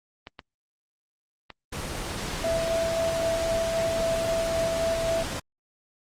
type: clicks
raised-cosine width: 0.3 ms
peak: -22 dBFS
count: 4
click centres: 0.271 / 0.392 / 1.503 / 2.535 s
type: noise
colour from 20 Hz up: pink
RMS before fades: -32 dBFS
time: 1.72-5.4 s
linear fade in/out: 10 ms
type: tone with tremolo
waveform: sine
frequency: 661 Hz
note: E5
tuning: 5 cents sharp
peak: -23 dBFS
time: 2.44-5.23 s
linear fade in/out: 2 ms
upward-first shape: square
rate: 3.8 Hz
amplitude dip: 25%
effects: low-pass 9000 Hz 12 dB/octave + Opus 24 kbps